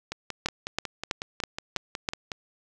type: two click trains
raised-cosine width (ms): 0.2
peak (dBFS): -15 / -9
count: 13 / 6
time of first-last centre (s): 0.12-2.318 / 0.46-2.089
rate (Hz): 5.46 / 3.07
effects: none